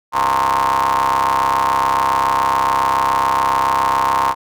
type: ring-modulated tone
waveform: 35% pulse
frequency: 67.1 Hz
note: C2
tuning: 44 cents sharp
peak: -9 dBFS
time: 0.12-4.35 s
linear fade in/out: 50 ms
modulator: 988 Hz
effects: none